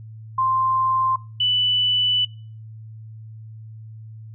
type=tone pair in turn; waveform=sine; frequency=1046.5 / 2980 Hz; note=C6 / F#7; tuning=0 / +12 cents; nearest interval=octave + tritone; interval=1812 cents; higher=second; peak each=-17 dBFS; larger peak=neither; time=0.38-1.16 / 1.4-2.25 s; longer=second; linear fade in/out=5 ms; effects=noise-tail reverb RT60 0.4 s tail -21 dB re dry + added 110 Hz sine -36 dBFS peak until 4.34 s